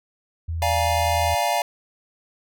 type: tone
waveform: sine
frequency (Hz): 82.41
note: E2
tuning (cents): 0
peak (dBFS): -24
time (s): 0.48-1.35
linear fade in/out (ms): 10
type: chord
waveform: square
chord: Bb dominant seventh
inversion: first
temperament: equal with one note detuned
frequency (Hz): 587.3 / 698.5 / 830.6 / 941.5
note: D5 / F5 / Ab5 / Bb5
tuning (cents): 0 / 0 / 0 / +17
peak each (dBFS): -28 / -24 / -26 / -28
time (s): 0.62-1.62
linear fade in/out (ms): 2
effects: none